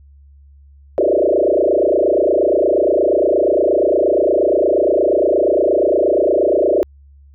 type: tone with frequency modulation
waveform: sine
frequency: 483.6 Hz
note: B4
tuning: 36 cents flat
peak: -11 dBFS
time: 0.98-6.83 s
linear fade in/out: 0 ms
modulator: 28.5 Hz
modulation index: 5
effects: added 70 Hz sine -42 dBFS peak until 7.34 s